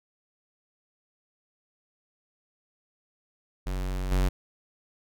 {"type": "tone with level steps", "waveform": "square", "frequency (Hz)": 46.44, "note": "F#1", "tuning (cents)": 7, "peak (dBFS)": [-29, -22], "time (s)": [3.66, 4.29], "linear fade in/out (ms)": 10, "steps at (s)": 4.11, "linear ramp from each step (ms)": 10, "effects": []}